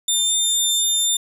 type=tone; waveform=20% pulse; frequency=3601 Hz; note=A7; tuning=39 cents sharp; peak=-11 dBFS; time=0.08-1.17 s; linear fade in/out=5 ms; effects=none